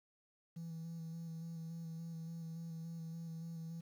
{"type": "tone with vibrato", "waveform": "triangle", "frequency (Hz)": 164.81, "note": "E3", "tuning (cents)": 0, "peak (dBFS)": -40, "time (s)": [0.56, 3.81], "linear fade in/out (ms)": 10, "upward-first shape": "square", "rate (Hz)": 3.5, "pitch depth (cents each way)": 19, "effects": ["tanh soft clip ceiling -39 dBFS", "11-bit"]}